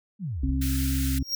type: exponential sweep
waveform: sine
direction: down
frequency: 220.9 to 32.7 Hz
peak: -28 dBFS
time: 0.19-0.55 s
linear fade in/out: 50 ms
type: harmonic tone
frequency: 66.8 Hz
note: C2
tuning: 36 cents sharp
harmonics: 1 / 2 / 4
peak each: -25 / -31 / -28 dBFS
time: 0.43-1.23 s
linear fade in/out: 5 ms
type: high-pass noise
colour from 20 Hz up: white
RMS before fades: -35 dBFS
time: 0.61-1.19 s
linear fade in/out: 10 ms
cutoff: 1300 Hz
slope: 96 dB/octave
type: tone with exponential growth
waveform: square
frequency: 5588 Hz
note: F8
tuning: in tune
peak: -22 dBFS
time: 1.18-1.35 s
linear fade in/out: 2 ms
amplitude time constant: 36 ms
effects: none